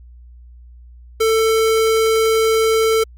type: tone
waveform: square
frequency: 444.8 Hz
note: A4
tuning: 19 cents sharp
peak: -13 dBFS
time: 1.2-3.04 s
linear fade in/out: 10 ms
effects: added 60 Hz sine -38 dBFS peak until 3.17 s + MP3 64 kbps